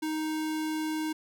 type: tone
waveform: square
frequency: 312 Hz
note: D#4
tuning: 5 cents sharp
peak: -30 dBFS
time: 0.02-1.13 s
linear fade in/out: 10 ms
effects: none